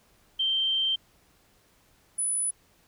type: tone pair in turn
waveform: sine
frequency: 3136 / 9956 Hz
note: G7 / D#9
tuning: 0 / 0 cents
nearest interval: octave + minor sixth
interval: 2000 cents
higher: second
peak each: -23 / -25 dBFS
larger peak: first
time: 0.39-0.96 / 2.18-2.51 s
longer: first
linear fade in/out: 10 ms
effects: pink hiss -63 dBFS RMS until 2.87 s